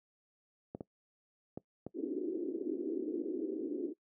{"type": "clicks", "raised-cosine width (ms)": 2, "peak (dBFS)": -26, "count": 4, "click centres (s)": [0.749, 0.808, 1.575, 1.866]}
{"type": "band-pass noise", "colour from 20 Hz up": "white", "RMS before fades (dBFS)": -37, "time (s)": [1.94, 3.94], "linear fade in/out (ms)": 50, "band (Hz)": [280, 380], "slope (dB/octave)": 48}
{"effects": ["noise-tail reverb RT60 0.1 s tail -21 dB re dry", "high-pass 150 Hz 12 dB/octave"]}